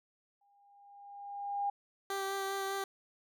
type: tone with exponential growth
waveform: sine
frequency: 807 Hz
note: G#5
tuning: 50 cents flat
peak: -29 dBFS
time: 0.41-1.7 s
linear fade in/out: 5 ms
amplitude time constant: 280 ms
type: tone with vibrato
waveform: 15% pulse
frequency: 390.8 Hz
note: G4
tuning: 5 cents flat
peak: -28 dBFS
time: 2.1-2.84 s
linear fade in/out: 2 ms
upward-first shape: sine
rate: 5 Hz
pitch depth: 12 cents each way
effects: none